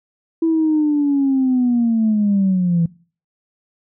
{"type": "linear sweep", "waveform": "sine", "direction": "down", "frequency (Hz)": [330, 164.81], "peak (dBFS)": -12, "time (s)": [0.42, 2.86], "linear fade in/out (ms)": 5, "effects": ["noise-tail reverb RT60 0.4 s tail -21 dB re dry", "tanh soft clip ceiling -9 dBFS"]}